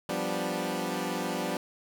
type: chord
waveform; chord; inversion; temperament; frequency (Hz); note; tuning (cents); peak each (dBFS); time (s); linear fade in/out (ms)
15% pulse; G dominant seventh; third; equal; 174.61 / 196 / 246.9 / 293.7; F3 / G3 / B3 / D4; 0 / 0 / 0 / 0; -29; 0.09-1.57; 2
effects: none